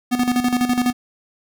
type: tone with tremolo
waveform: square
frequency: 246.9 Hz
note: B3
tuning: in tune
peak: -15 dBFS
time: 0.11-0.93 s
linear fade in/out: 20 ms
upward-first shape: square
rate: 12 Hz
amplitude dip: 65%
effects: none